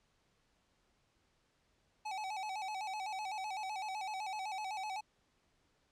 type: tone with vibrato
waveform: square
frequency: 807 Hz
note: G#5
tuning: 50 cents flat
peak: -39 dBFS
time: 2.05-5.01 s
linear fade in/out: 10 ms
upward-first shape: square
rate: 7.9 Hz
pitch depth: 100 cents each way
effects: pink hiss -75 dBFS RMS until 5.91 s + low-pass 7000 Hz 12 dB/octave